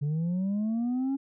sine linear sweep, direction up, 141 to 277.2 Hz, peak -23 dBFS, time 0.01-1.17 s, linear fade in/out 20 ms, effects tanh soft clip ceiling -25 dBFS

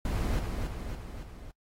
brown noise with echo, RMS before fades -29 dBFS, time 0.05-0.39 s, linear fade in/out 2 ms, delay 280 ms, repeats 4, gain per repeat -4 dB, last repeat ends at 1.51 s, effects noise-tail reverb RT60 0.1 s tail -25 dB re dry + AAC 48 kbps

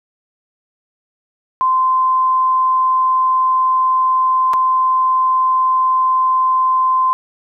sine tone with dropouts, 1036 Hz, C6, 17 cents flat, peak -11 dBFS, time 1.61-7.13 s, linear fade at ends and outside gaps 0 ms, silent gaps 4.534-4.538 s, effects none

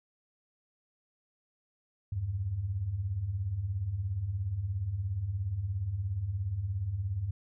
sine beating tone pair, 82.41 / 99.41 Hz, E2 / G2, 0 / +25 cents, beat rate 17 Hz, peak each -38 / -31 dBFS, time 2.12-7.31 s, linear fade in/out 5 ms, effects none

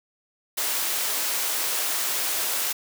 white high-pass noise, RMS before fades -26 dBFS, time 0.57-2.73 s, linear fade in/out 10 ms, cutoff 390 Hz, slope 12 dB/octave, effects none

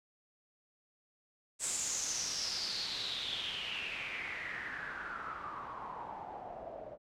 white noise with low-pass filter sweep, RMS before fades -40 dBFS, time 1.59-6.98 s, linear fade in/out 50 ms, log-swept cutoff 8000 to 580 Hz, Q 6.6, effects none

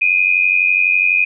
sine tone pair together, 2425 / 2517 Hz, D#7 / D#7, -45 / +19 cents, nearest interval minor second, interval 64 cents, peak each -14 dBFS, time 0.01-1.25 s, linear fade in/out 10 ms, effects none

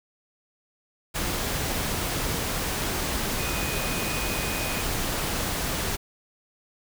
sine tone in noise, 2489 Hz, D#7, in tune, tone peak -35 dBFS, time 3.38-4.82 s, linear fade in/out 20 ms, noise pink, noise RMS -28 dBFS, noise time 1.14-5.97 s, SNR -10 dB, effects none

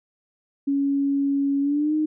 sine tone with pitch glide, 279 to 307.8 Hz, C#4 to D#4, +11 to -19 cents, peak -19 dBFS, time 0.67-2.06 s, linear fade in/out 10 ms, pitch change +170 cents, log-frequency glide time 1.61-1.94 s, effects none

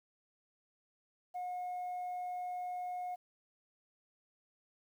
sine tone, 722 Hz, F#5, 43 cents flat, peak -35 dBFS, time 1.34-3.16 s, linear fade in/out 20 ms, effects tanh soft clip ceiling -36 dBFS + 11-bit

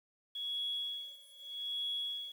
sine tone with tremolo, 3349 Hz, G#7, 14 cents sharp, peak -33 dBFS, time 0.35-2.32 s, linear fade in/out 5 ms, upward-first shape sine, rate 0.81 Hz, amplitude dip 95%, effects tanh soft clip ceiling -29 dBFS + 10-bit

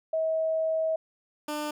sine / 15% pulse tone pair in turn, 641 / 299.1 Hz, E5 / D4, -49 / +32 cents, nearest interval octave + minor second, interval 1319 cents, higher first, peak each -24 dBFS, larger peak neither, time 0.13-0.96 / 1.48-1.71 s, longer first, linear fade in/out 5 ms, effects none

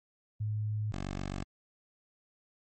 sine / 10% pulse tone pair in turn, 106.5 / 47.65 Hz, G#2 / G1, +44 / -48 cents, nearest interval octave + major second, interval 1392 cents, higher first, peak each -30 / -27 dBFS, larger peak second, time 0.4-0.92 / 0.92-1.44 s, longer neither, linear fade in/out 10 ms, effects MP3 32 kbps

